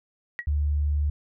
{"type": "tone with exponential decay", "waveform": "sine", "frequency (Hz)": 1914, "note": "A#6", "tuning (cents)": 45, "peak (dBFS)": -24, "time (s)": [0.39, 0.46], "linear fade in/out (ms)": 0, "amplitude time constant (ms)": 15}
{"type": "tone", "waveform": "sine", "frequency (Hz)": 73.42, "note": "D2", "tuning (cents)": 0, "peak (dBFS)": -21, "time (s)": [0.47, 1.1], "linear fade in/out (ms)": 5}
{"effects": []}